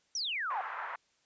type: exponential sweep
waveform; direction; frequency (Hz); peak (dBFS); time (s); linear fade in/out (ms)
sine; down; 6040 to 710; -32; 0.15-0.61; 2
type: band-pass noise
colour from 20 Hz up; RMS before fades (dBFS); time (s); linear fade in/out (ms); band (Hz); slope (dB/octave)
pink; -40; 0.5-0.96; 5; 870 to 1700; 24
effects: white hiss -72 dBFS RMS until 1.25 s + resampled to 16000 Hz